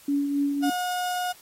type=tone with tremolo; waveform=sine; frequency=283.7 Hz; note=C#4; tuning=40 cents sharp; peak=-20 dBFS; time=0.08-0.7 s; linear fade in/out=5 ms; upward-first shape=triangle; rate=3.7 Hz; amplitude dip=45%
type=tone; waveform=35% pulse; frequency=722 Hz; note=F#5; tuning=43 cents flat; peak=-24 dBFS; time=0.62-1.33 s; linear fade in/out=20 ms
effects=white hiss -52 dBFS RMS until 1.41 s + AAC 48 kbps